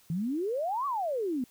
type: exponential two-way sweep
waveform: sine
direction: up then down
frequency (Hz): 155.56 to 1165 to 236.1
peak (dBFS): -28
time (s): 0.1-1.44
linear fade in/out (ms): 2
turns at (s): 0.86
effects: white hiss -61 dBFS RMS until 1.5 s

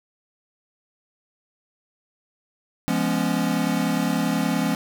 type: chord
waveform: square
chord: C# dominant seventh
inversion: first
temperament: equal with one note detuned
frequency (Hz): 171.02 / 207.7 / 246.9 / 277.2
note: E#3 / G#3 / B3 / C#4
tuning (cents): -36 / 0 / 0 / 0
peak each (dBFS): -27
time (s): 2.88-4.75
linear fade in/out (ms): 0
effects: none

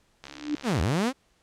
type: click train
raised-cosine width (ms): 0.2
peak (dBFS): -23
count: 42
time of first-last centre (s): 0.24-0.825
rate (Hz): 70.1
type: tone with exponential growth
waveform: sine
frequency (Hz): 296.7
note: D4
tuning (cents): +18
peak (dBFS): -21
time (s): 0.28-0.55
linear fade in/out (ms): 2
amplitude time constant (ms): 57
type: linear two-way sweep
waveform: sawtooth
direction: down then up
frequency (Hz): 278.6 to 69.5 to 278.6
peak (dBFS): -19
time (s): 0.63-1.13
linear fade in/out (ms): 50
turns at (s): 0.81
effects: pink hiss -66 dBFS RMS until 1.42 s + low-pass 9000 Hz 12 dB/octave

